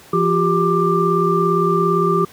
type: tone cluster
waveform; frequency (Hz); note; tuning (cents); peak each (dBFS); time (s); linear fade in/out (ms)
sine; 170.2 / 359.9 / 397.4 / 1184; F3 / F#4 / G4 / D6; -44 / -48 / +24 / +14; -19 / -21 / -18 / -18; 0.13-2.25; 5
effects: pink hiss -44 dBFS RMS until 2.32 s + high-pass 100 Hz 12 dB/octave